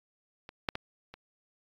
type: clicks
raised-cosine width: 0.3 ms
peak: -28 / -12 / -18 / -29 dBFS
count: 4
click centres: 0.491 / 0.688 / 0.754 / 1.14 s
effects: AAC 48 kbps